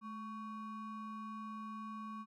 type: ring-modulated tone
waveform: triangle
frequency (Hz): 666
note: E5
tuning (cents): +18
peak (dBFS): -38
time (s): 0.01-2.26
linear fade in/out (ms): 50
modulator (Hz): 451
effects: none